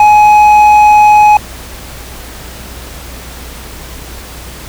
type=tone with hard clipping; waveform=sine; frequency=841 Hz; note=G#5; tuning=22 cents sharp; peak=-3 dBFS; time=0-1.37 s; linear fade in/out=2 ms; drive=5 dB; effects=added 60 Hz sine -29 dBFS peak until 4.68 s + pink hiss -29 dBFS RMS until 4.68 s